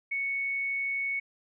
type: tone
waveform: sine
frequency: 2217 Hz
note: C#7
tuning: in tune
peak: -28 dBFS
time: 0.11-1.2 s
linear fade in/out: 10 ms
effects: none